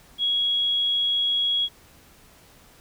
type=tone; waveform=sine; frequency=3322 Hz; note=G#7; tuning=in tune; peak=-20 dBFS; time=0.18-1.69 s; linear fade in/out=50 ms; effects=pink hiss -53 dBFS RMS until 2.8 s